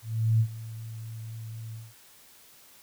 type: tone with ADSR envelope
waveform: sine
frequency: 112 Hz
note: A2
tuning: 31 cents sharp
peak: -18 dBFS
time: 0.02-1.94 s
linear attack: 380 ms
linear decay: 73 ms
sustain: -18 dB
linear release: 200 ms
effects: white hiss -55 dBFS RMS until 2.82 s